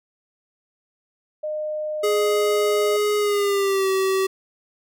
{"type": "tone", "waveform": "sine", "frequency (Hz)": 611, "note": "D#5", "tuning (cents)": -32, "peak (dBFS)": -24, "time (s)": [1.43, 2.97], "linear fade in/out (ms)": 10}
{"type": "tone with pitch glide", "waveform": "square", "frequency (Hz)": [417.6, 382.9], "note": ["G#4", "G4"], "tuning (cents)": [10, -41], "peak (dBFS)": -19, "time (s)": [2.03, 4.27], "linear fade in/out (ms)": 10, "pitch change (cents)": -151, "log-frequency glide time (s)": [3.18, 3.89]}
{"effects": []}